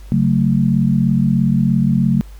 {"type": "chord", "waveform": "sine", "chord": "F# minor", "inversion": "second", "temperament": "just", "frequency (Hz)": [138.75, 185, 222], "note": ["C#3", "F#3", "A3"], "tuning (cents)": [2, 0, 16], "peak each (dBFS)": -16, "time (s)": [0.12, 2.21], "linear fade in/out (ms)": 0, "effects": ["added 50 Hz sine -33 dBFS peak until 2.39 s", "pink hiss -49 dBFS RMS until 2.39 s"]}